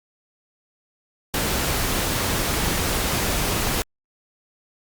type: noise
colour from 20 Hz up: pink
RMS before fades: -23 dBFS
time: 1.34-3.82 s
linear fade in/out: 0 ms
effects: Opus 48 kbps